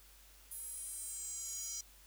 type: tone with high-pass filter sweep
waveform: square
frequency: 449.1 Hz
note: A4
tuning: 35 cents sharp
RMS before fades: -44 dBFS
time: 0.51-1.81 s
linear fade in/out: 5 ms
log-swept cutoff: 11000 to 6000 Hz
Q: 5.8
effects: added 50 Hz sine -62 dBFS peak until 2.06 s + white hiss -62 dBFS RMS until 2.06 s